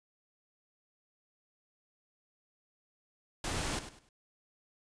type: noise with echo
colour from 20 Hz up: pink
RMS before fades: -35 dBFS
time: 3.44-3.79 s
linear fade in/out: 2 ms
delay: 100 ms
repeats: 3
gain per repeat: -11 dB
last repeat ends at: 4.09 s
effects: resampled to 22050 Hz